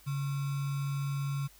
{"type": "tone with sample-and-hold", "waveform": "sine", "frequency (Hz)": 140, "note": "C#3", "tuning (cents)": 18, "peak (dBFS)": -30, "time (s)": [0.06, 1.48], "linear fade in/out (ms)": 20, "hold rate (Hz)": 1225, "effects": ["added 50 Hz sine -61 dBFS peak until 1.59 s", "white hiss -59 dBFS RMS until 1.59 s"]}